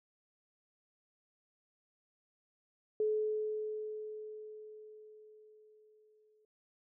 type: tone with exponential decay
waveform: sine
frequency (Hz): 429.1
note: A4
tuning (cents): -43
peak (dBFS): -28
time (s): 3-6.45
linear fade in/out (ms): 2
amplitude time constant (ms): 750
effects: none